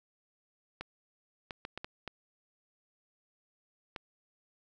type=clicks; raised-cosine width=0.3 ms; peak=-23 dBFS; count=7; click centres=0.81 / 1.508 / 1.651 / 1.776 / 1.845 / 2.077 / 3.962 s; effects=none